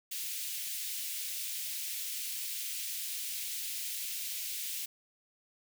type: high-pass noise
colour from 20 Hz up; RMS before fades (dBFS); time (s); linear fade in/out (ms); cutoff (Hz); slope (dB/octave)
white; -38; 0.11-4.86; 10; 2300; 24
effects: none